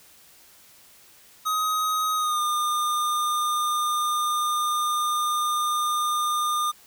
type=tone with pitch glide; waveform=square; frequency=1259 to 1210.5 Hz; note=D#6 to D#6; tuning=+20 to -48 cents; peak=-23 dBFS; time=1.45-6.72 s; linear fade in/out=20 ms; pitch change=-68 cents; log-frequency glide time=2.16-2.4 s; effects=white hiss -53 dBFS RMS until 6.86 s